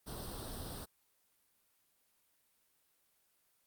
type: noise with comb filter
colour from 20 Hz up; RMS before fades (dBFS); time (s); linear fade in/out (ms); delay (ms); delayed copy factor
pink; -44; 0.06-0.86; 20; 0.22; +0.75
effects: white hiss -75 dBFS RMS until 3.66 s + Opus 32 kbps